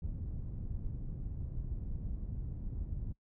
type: low-pass noise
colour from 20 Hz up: pink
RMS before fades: -39 dBFS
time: 0.02-3.13 s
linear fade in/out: 10 ms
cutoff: 130 Hz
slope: 12 dB/octave
effects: noise-tail reverb RT60 0.1 s tail -22 dB re dry